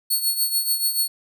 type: tone with tremolo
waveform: 5% pulse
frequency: 4396 Hz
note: C#8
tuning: 15 cents flat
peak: -10 dBFS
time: 0.1-1.08 s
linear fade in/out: 10 ms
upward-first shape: triangle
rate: 6.9 Hz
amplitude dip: 75%
effects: none